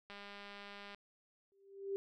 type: click train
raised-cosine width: 0.3 ms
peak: -35 dBFS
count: 172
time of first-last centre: 0.1-0.947 s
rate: 202 Hz
type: tone with exponential growth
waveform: sine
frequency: 393.6 Hz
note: G4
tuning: 7 cents sharp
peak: -33 dBFS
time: 1.52-1.96 s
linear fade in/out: 0 ms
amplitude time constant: 95 ms
effects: none